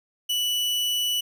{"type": "tone", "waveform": "40% pulse", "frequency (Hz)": 2960, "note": "F#7", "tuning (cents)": 0, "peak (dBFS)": -22, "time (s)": [0.29, 1.21], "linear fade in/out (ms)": 10, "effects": []}